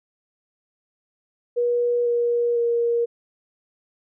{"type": "tone with pitch steps", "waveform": "sine", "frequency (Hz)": [481.5, 476, 470.5], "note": ["B4", "A#4", "A#4"], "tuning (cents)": [-44, 36, 16], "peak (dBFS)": -18, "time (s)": [1.56, 3.06], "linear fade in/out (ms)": 20, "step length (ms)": 500, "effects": []}